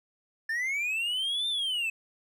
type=linear two-way sweep; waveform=triangle; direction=up then down; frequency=1757 to 3613 to 2573 Hz; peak=-26 dBFS; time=0.49-1.9 s; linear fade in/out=5 ms; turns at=1.48 s; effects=none